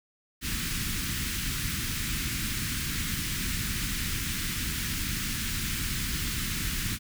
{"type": "band-stop noise", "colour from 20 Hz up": "pink", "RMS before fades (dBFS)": -31, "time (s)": [0.41, 6.99], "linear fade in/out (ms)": 50, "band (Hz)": [270, 1500], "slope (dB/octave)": 24, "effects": []}